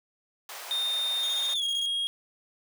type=high-pass noise; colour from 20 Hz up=pink; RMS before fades=-41 dBFS; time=0.49-1.54 s; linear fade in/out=2 ms; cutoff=600 Hz; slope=24 dB/octave
type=tone with pitch glide; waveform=triangle; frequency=3650 to 3271 Hz; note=A#7 to G#7; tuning=-37 to -27 cents; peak=-25 dBFS; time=0.71-2.07 s; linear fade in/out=0 ms; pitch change=-190 cents; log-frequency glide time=1.54-1.63 s
type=tone bursts; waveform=25% pulse; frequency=3322 Hz; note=G#7; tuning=in tune; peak=-32 dBFS; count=10; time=1.23-1.859 s; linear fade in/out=0 ms; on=44 ms; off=21 ms
effects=none